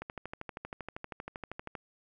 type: click train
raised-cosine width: 0.5 ms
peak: -24 dBFS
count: 23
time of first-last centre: 0.02-1.752 s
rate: 12.7 Hz
effects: none